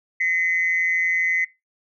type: tone with amplitude modulation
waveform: sine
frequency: 2035 Hz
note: C7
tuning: 49 cents flat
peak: -14 dBFS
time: 0.2-1.45 s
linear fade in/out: 10 ms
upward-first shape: sine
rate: 172 Hz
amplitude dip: 75%
effects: noise-tail reverb RT60 0.2 s tail -17 dB re dry + tanh soft clip ceiling -11 dBFS